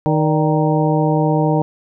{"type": "harmonic tone with a mistuned harmonic", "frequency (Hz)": 155.56, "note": "D#3", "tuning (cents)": 0, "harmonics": [1, 2, 3, 4, 5, 6], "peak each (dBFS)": [-16, -19, -21, -22, -23, -24], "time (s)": [0.06, 1.62], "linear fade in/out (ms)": 0, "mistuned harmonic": 4, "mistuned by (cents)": -86, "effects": []}